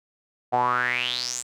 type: tone with band-pass filter sweep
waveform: sawtooth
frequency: 123.47 Hz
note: B2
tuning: in tune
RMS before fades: -25 dBFS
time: 0.52-1.43 s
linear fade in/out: 20 ms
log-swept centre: 710 to 8100 Hz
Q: 7.7
effects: none